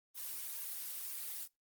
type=noise with flanger; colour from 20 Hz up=blue; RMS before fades=-43 dBFS; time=0.14-1.48 s; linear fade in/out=50 ms; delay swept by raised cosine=1.8 to 4.7 ms; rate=2.1 Hz; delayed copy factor=+1; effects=noise-tail reverb RT60 0.2 s tail -23 dB re dry + Opus 24 kbps